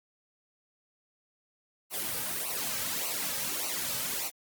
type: noise with flanger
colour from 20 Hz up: white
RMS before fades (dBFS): -33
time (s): 1.9-4.31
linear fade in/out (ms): 50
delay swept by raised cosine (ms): 0.58 to 2.88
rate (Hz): 1.7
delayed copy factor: -0.9
effects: Opus 32 kbps